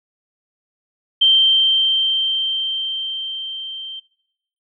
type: tone with level ramp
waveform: sine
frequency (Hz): 3136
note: G7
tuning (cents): 0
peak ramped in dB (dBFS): -9 to -29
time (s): 1.21-4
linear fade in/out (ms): 10
effects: noise-tail reverb RT60 0.8 s tail -21 dB re dry